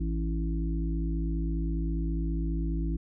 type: harmonic tone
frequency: 54.8 Hz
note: A1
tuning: 6 cents flat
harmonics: 1 / 3 / 5 / 6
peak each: -28 / -34 / -38 / -38 dBFS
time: 0-2.97 s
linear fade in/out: 10 ms
effects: none